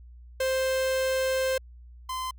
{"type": "tone pair in turn", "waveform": "45% pulse", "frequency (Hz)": [524, 1031.8], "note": ["C5", "C6"], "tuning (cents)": [2, -24], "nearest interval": "octave", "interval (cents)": 1174, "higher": "second", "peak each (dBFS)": [-24, -30], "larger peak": "first", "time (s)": [[0.4, 1.58], [2.09, 2.31]], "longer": "first", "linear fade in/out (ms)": 5, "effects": ["added 60 Hz sine -45 dBFS peak until 2.38 s"]}